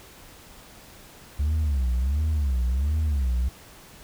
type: tone with vibrato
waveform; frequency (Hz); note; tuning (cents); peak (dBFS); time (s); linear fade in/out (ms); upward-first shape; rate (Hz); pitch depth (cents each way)
sine; 69.3; C#2; 0; -18; 1.39-3.49; 10; sine; 1.4; 220
effects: tanh soft clip ceiling -20 dBFS + pink hiss -48 dBFS RMS until 4.03 s